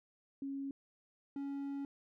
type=tone pair in turn; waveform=sine / triangle; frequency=275.1 / 279.1 Hz; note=C#4 / C#4; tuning=-13 / +12 cents; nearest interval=unison; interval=25 cents; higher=second; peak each=-38 / -36 dBFS; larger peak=second; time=0.42-0.71 / 1.36-1.85 s; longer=second; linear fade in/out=2 ms; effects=none